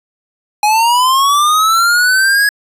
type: linear sweep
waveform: square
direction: up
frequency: 828 to 1677 Hz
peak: -9 dBFS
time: 0.63-2.49 s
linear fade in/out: 2 ms
effects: resampled to 32000 Hz